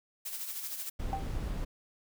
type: noise with tremolo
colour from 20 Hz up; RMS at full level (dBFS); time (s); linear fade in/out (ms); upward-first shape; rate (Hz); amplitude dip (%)
blue; -37; 0.25-0.9; 10; sine; 13; 50
type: noise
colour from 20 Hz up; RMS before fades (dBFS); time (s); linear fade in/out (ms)
brown; -35; 0.99-1.65; 10
type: tone with exponential decay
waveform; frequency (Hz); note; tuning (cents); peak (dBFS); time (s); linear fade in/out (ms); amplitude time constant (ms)
sine; 781; G5; -7; -28; 1.13-1.31; 0; 38
effects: none